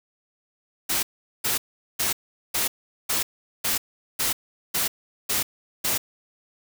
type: noise bursts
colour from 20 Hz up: white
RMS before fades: -24 dBFS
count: 10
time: 0.89-5.98 s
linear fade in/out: 10 ms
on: 140 ms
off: 410 ms
effects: none